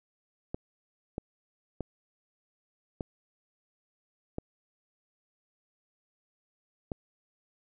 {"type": "clicks", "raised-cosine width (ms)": 2, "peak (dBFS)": -20, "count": 6, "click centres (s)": [0.545, 1.181, 1.807, 3.008, 4.384, 6.918], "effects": []}